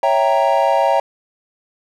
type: chord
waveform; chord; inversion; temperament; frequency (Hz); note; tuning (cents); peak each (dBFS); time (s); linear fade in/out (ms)
triangle; C# diminished seventh; none; equal; 554.4 / 659.3 / 784 / 932.3; C#5 / E5 / G5 / Bb5; 0 / 0 / 0 / 0; -16; 0.03-1; 2
effects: none